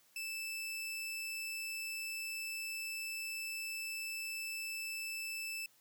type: tone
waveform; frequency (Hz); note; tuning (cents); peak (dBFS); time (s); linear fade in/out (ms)
sawtooth; 2637; E7; 0; -36; 0.16-5.66; 2
effects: white hiss -68 dBFS RMS until 5.8 s + high-pass 100 Hz 12 dB/octave